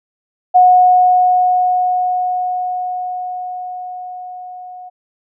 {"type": "tone with level ramp", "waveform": "sine", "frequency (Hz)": 729, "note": "F#5", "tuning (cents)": -26, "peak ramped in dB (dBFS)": [-4, -30], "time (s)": [0.54, 4.9], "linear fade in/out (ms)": 20, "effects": []}